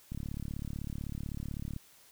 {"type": "click train", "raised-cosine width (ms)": 5, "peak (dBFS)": -26, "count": 60, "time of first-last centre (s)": [0.12, 1.763], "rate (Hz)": 35.9, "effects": ["white hiss -60 dBFS RMS until 2.11 s"]}